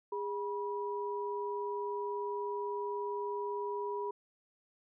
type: tone pair together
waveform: sine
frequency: 408.9 / 972.5 Hz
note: G#4 / B5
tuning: -27 / -27 cents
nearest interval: octave + minor third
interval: 1500 cents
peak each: -36 / -38 dBFS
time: 0.12-4.11 s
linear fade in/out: 5 ms
effects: none